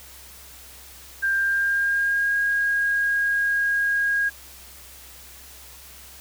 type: tone with pitch glide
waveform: sine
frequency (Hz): 1589 to 1633.7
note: G6 to G#6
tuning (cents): +23 to -29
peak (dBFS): -19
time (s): 1.22-4.3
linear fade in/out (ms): 20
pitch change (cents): +48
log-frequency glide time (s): 1.36-2.37
effects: added 65 Hz sine -50 dBFS peak until 6.2 s + white hiss -45 dBFS RMS until 6.2 s